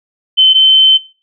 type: tone pair in turn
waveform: sine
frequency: 3066 / 3078 Hz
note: G7 / G7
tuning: -39 / -32 cents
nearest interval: unison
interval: 7 cents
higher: second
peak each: -4 dBFS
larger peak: neither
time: 0.37-0.54 / 0.54-0.98 s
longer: second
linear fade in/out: 20 ms
effects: noise-tail reverb RT60 0.4 s tail -19 dB re dry